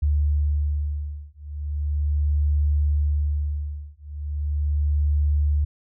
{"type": "beating tone pair", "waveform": "sine", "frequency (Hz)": [73.42, 73.8], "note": ["D2", "D2"], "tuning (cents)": [0, 9], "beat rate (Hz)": 0.38, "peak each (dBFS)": -23, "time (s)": [0.02, 5.65], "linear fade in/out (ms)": 10, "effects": []}